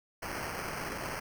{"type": "noise with sample-and-hold", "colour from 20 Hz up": "violet", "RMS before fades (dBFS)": -38, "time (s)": [0.22, 1.2], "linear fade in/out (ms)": 10, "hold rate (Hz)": 3675, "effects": []}